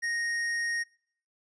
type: tone with tanh clipping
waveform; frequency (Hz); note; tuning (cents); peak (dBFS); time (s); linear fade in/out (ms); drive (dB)
sine; 1864.7; A#6; 0; -30; 0.02-0.84; 20; 14
effects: noise-tail reverb RT60 0.6 s tail -24 dB re dry + resampled to 22050 Hz